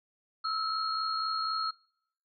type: tone cluster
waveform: sine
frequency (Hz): 1302 / 1366 / 4275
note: E6 / F6 / C8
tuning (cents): -22 / -39 / +36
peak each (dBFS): -31 / -39 / -35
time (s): 0.44-1.71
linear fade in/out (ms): 10
effects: noise-tail reverb RT60 0.7 s tail -25 dB re dry

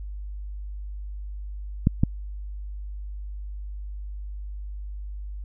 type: clicks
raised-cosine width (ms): 5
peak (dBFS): -5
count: 2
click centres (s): 1.871 / 2.035
effects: added 50 Hz sine -32 dBFS peak until 5.44 s

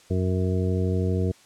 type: harmonic tone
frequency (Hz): 92.5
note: F#2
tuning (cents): 0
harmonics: 1 / 2 / 3 / 4 / 5 / 7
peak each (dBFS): -23 / -28 / -33 / -31 / -31 / -39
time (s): 0.1-1.32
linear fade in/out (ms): 10
effects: white hiss -54 dBFS RMS until 1.45 s + low-pass 8000 Hz 12 dB/octave

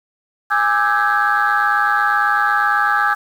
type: tone cluster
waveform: sine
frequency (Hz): 824 / 1188 / 1306 / 1554 / 1662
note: G#5 / D6 / E6 / G6 / G#6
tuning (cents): -14 / +20 / -17 / -16 / +1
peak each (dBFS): -19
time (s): 0.5-3.15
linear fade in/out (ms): 20
effects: tanh soft clip ceiling -6 dBFS + 7-bit

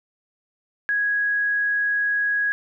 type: tone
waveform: sine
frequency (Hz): 1660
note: G#6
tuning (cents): -1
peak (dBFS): -19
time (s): 0.89-2.52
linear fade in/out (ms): 0
effects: none

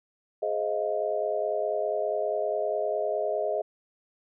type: chord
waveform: sine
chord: F minor seventh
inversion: first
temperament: just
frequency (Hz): 419.1 / 523.8 / 628.6 / 698.5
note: Ab4 / C5 / Eb5 / F5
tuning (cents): +16 / +2 / +18 / 0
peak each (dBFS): -31 / -34 / -28 / -34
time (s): 0.42-3.62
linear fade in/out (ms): 10
effects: none

